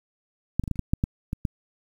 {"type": "clicks", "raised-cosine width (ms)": 5, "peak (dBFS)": [-9, -19, -18, -13, -30, -11, -8, -10, -15, -12], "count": 10, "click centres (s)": [0.596, 0.638, 0.678, 0.713, 0.758, 0.793, 0.935, 1.039, 1.331, 1.452], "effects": ["8-bit"]}